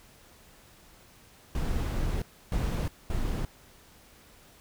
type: noise bursts at uneven times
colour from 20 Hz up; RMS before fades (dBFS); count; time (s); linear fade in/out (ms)
brown; -29; 3; 1.55-2.22 / 2.52-2.88 / 3.1-3.45; 2
effects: pink hiss -56 dBFS RMS until 4.6 s